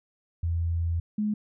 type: tone pair in turn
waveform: sine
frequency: 84.1 / 210.9 Hz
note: E2 / G#3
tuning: +35 / +27 cents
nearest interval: octave + major third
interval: 1592 cents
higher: second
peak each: -24 dBFS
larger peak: neither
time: 0.43-1 / 1.18-1.34 s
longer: first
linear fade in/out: 5 ms
effects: none